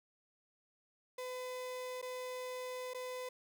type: tone with dropouts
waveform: 35% pulse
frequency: 505 Hz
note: B4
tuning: 39 cents sharp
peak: -39 dBFS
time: 1.18-3.29 s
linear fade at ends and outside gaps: 5 ms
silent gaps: 2.016-2.025 / 2.936-2.945 s
effects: none